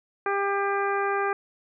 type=harmonic tone; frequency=398.6 Hz; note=G4; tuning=29 cents sharp; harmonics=1 / 2 / 3 / 4 / 5 / 6; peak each=-27 / -29 / -29 / -31 / -38 / -39 dBFS; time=0.26-1.33 s; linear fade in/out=2 ms; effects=none